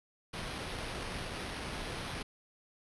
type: noise with sample-and-hold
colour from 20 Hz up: pink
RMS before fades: -40 dBFS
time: 0.33-2.23 s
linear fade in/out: 10 ms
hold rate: 7350 Hz
effects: resampled to 24000 Hz